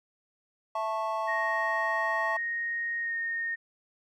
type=chord; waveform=triangle; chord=A major; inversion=second; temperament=just; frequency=660 / 880 / 1100 Hz; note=E5 / A5 / C#6; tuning=+2 / 0 / -14 cents; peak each=-31 dBFS; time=0.75-2.37 s; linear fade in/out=5 ms
type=tone with pitch glide; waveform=sine; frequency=1864.7 to 1843.3 Hz; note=A#6 to A#6; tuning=0 to -20 cents; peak=-29 dBFS; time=1.27-3.56 s; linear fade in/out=20 ms; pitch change=-20 cents; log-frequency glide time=3.01-3.15 s
effects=none